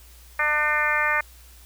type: harmonic tone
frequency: 300.1 Hz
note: D4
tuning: 38 cents sharp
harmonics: 2 / 3 / 4 / 5 / 6 / 7 / 8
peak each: -32 / -30 / -27 / -27 / -24 / -26 / -31 dBFS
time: 0.39-1.21 s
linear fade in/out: 5 ms
effects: added 60 Hz sine -47 dBFS peak until 1.65 s + white hiss -52 dBFS RMS until 1.65 s